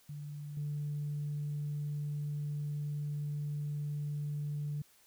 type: tone with level steps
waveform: sine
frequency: 146.83 Hz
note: D3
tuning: in tune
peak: -40 / -33 dBFS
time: 0.09-4.82 s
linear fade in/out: 5 ms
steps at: 0.57 s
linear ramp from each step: 2 ms
effects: tanh soft clip ceiling -30 dBFS + white hiss -65 dBFS RMS until 5.06 s